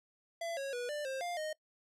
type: tone with pitch steps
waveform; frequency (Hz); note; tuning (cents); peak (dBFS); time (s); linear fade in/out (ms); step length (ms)
square; 673 / 549 / 486.9 / 592 / 531 / 701 / 619; E5 / C#5 / B4 / D5 / C5 / F5 / D#5; +36 / -17 / -25 / +14 / +25 / +6 / -9; -37; 0.41-1.53; 5; 160
effects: noise-tail reverb RT60 0.1 s tail -22 dB re dry + low-pass 10000 Hz 12 dB/octave